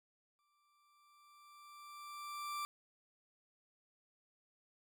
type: tone with exponential growth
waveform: 40% pulse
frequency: 1174.7 Hz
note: D6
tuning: in tune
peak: -37 dBFS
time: 0.39-2.65 s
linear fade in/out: 0 ms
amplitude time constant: 490 ms
effects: none